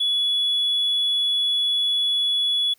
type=tone; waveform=triangle; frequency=3399 Hz; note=G#7; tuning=39 cents sharp; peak=-16 dBFS; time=0-2.74 s; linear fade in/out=10 ms; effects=tanh soft clip ceiling -15 dBFS + white hiss -61 dBFS RMS until 2.78 s